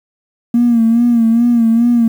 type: tone with vibrato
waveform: triangle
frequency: 233.1 Hz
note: A#3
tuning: in tune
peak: -4 dBFS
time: 0.54-2.08 s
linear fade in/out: 5 ms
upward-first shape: sine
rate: 2.4 Hz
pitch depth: 58 cents each way
effects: tanh soft clip ceiling -5 dBFS + 7-bit